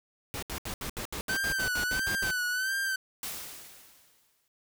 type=noise bursts; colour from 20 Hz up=pink; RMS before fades=-36 dBFS; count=13; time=0.34-2.309 s; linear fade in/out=0 ms; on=85 ms; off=72 ms
type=tone with vibrato; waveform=45% pulse; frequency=1526 Hz; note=G6; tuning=47 cents flat; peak=-28 dBFS; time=1.29-2.96 s; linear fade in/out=5 ms; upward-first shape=sine; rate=1.5 Hz; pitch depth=74 cents each way
type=clicks; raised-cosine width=0.5 ms; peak=-30 dBFS; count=2; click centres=1.587 / 1.596 s
type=noise with exponential decay; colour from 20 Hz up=white; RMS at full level=-35 dBFS; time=3.23-4.48 s; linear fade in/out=2 ms; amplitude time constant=270 ms
effects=none